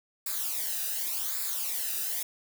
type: noise with flanger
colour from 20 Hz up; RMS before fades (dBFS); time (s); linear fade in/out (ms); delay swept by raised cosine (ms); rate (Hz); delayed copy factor
blue; -32; 0.26-2.23; 5; 0.33 to 0.93; 0.88; -0.7
effects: none